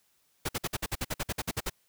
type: noise bursts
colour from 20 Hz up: pink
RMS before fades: -31 dBFS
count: 14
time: 0.45-1.699 s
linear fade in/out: 10 ms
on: 40 ms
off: 53 ms
effects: white hiss -70 dBFS RMS until 1.88 s

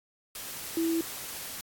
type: tone in noise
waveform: sine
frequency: 329.6 Hz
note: E4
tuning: in tune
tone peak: -25 dBFS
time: 0.77-1.01 s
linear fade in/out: 2 ms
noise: white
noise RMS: -39 dBFS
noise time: 0.35-1.61 s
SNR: +11 dB
effects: AAC 64 kbps

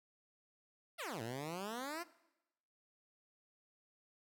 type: exponential two-way sweep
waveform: 10% pulse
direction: down then up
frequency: 740 to 108.9 to 358.5 Hz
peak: -33 dBFS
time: 0.98-2.04 s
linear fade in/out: 20 ms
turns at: 1.22 s
effects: noise-tail reverb RT60 0.9 s tail -19 dB re dry

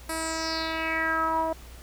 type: tone with low-pass filter sweep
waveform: 10% pulse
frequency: 322.9 Hz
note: E4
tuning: 36 cents flat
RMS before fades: -28 dBFS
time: 0.09-1.53 s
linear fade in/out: 5 ms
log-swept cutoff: 11000 to 740 Hz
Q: 4.8
effects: added 60 Hz sine -44 dBFS peak until 1.82 s + pink hiss -50 dBFS RMS until 1.82 s

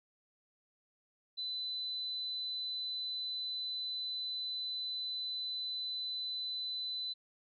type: tone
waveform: sine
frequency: 4010 Hz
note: B7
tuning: 26 cents sharp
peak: -36 dBFS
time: 1.37-7.14 s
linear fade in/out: 20 ms
effects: none

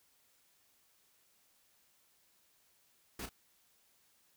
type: noise with echo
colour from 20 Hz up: pink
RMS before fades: -43 dBFS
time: 3.19-3.26 s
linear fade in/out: 5 ms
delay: 33 ms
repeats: 1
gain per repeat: -8 dB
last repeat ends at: 3.293 s
effects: white hiss -71 dBFS RMS until 4.36 s

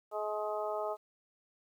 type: harmonic tone with a mistuned harmonic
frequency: 211.9 Hz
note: G#3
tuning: 35 cents sharp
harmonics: 2 / 3 / 4 / 5 / 6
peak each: -39 / -36 / -40 / -45 / -42 dBFS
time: 0.11-0.97 s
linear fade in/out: 50 ms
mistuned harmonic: 6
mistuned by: -18 cents
effects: 11-bit

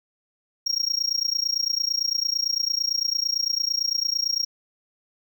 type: tone with amplitude modulation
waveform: triangle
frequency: 5580 Hz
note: F8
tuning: 2 cents flat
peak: -17 dBFS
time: 0.66-4.45 s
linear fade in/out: 10 ms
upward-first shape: sine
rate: 28.9 Hz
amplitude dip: 95%
effects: none

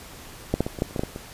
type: clicks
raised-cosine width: 2 ms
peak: -7 / -7 / -14 / -20 / -8 / -28 / -15 / -10 / -13 / -20 dBFS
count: 10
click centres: 0.54 / 0.606 / 0.665 / 0.788 / 0.821 / 0.909 / 0.962 / 0.994 / 1.035 / 1.161 s
effects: pink hiss -43 dBFS RMS until 1.33 s + resampled to 32000 Hz

